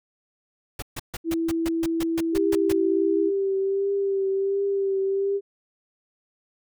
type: noise bursts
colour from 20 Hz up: pink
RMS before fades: -32 dBFS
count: 12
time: 0.79-2.726 s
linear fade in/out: 5 ms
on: 33 ms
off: 140 ms
type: tone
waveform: sine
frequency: 329.6 Hz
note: E4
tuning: in tune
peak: -22 dBFS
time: 1.24-3.32 s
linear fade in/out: 50 ms
type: tone with vibrato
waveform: sine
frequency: 392.5 Hz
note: G4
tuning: 2 cents sharp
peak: -21 dBFS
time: 2.32-5.41 s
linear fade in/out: 50 ms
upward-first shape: triangle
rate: 1.4 Hz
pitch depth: 30 cents each way
effects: none